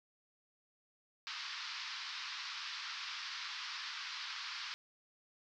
white band-pass noise, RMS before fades -44 dBFS, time 1.27-4.74 s, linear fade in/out 0 ms, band 990 to 5200 Hz, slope 48 dB/octave, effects none

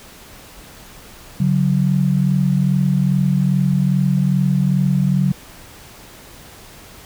sine tone pair together, 142.56 / 185 Hz, C#3 / F#3, +49 / 0 cents, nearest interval perfect fourth, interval 451 cents, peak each -16 dBFS, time 1.4-5.32 s, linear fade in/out 5 ms, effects pink hiss -41 dBFS RMS until 7.05 s

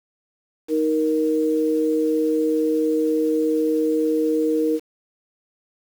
sine tone pair together, 312.6 / 468.4 Hz, D#4 / A#4, +8 / +8 cents, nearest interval perfect fifth, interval 700 cents, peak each -20 dBFS, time 0.68-4.8 s, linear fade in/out 50 ms, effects 7-bit

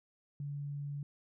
sine tone, 143.4 Hz, D3, 41 cents flat, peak -37 dBFS, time 0.4-1.03 s, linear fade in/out 2 ms, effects none

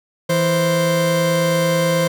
40% pulse tone pair together, 164.67 / 523.3 Hz, E3 / C5, -2 / 0 cents, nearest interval octave + minor sixth, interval 2002 cents, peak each -18 / -16 dBFS, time 0.29-2.08 s, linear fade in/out 10 ms, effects none

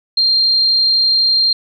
sine tone, 4188 Hz, C8, 1 cent sharp, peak -10 dBFS, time 0.17-1.53 s, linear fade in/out 5 ms, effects none

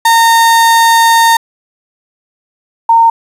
35% pulse / sine tone pair in turn, 917 / 917 Hz, A#5 / A#5, -29 / -29 cents, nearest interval unison, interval 0 cents, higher neither, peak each -3 dBFS, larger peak neither, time 0.05-1.37 / 2.89-3.1 s, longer first, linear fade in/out 5 ms, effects resampled to 32000 Hz + 7-bit

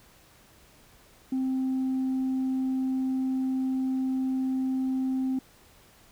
sine tone, 261.6 Hz, C4, in tune, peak -23 dBFS, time 1.32-5.39 s, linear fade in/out 5 ms, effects tanh soft clip ceiling -23 dBFS + pink hiss -57 dBFS RMS until 6.11 s

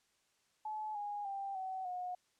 sine tone with pitch steps, 859 / 823.1 / 788.6 / 755.6 / 724 Hz, A5 / G#5 / G5 / F#5 / F#5, -42 / -16 / +10 / +36 / -38 cents, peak -38 dBFS, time 0.65-2.15 s, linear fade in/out 5 ms, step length 300 ms, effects white hiss -75 dBFS RMS until 2.39 s + low-pass 8000 Hz 12 dB/octave

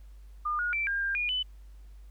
sine tone with pitch steps, 1210 / 1443 / 2337 / 1607 / 1596 / 2439 / 2999 Hz, D#6 / F#6 / D7 / G6 / G6 / D#7 / F#7, -49 / -44 / -9 / +43 / +31 / -35 / +23 cents, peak -27 dBFS, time 0.45-1.43 s, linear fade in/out 10 ms, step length 140 ms, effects added 50 Hz sine -46 dBFS peak until 2.1 s + pink hiss -68 dBFS RMS until 2.1 s

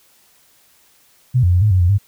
sine tone with pitch steps, 126 / 88.9 / 89.6 / 106.4 / 92.6 / 87.5 / 100.2 Hz, B2 / F2 / F2 / G#2 / F#2 / F2 / G2, +35 / +31 / +45 / +42 / +2 / +4 / +38 cents, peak -10 dBFS, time 1.34-1.984 s, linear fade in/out 20 ms, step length 92 ms, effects white hiss -54 dBFS RMS until 2.07 s

